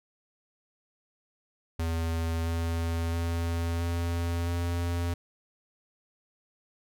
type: tone with pitch steps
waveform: square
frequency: 82.41 / 83.32 / 84.24 / 85.17 / 86.11 Hz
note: E2 / E2 / E2 / F2 / F2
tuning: 0 / +19 / +38 / -43 / -24 cents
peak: -28 dBFS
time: 1.79-5.14 s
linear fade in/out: 5 ms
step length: 670 ms
effects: none